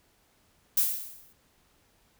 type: noise with exponential decay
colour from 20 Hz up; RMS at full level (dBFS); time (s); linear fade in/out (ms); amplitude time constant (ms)
violet; -21; 0.77-1.33; 5; 120
effects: pink hiss -66 dBFS RMS until 2.19 s